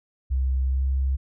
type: tone with pitch glide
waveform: sine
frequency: 65.41 to 66.63 Hz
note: C2 to C2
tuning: 0 to +32 cents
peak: -20 dBFS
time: 0.3-1.17 s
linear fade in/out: 20 ms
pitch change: +32 cents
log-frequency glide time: 0.68-0.84 s
effects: none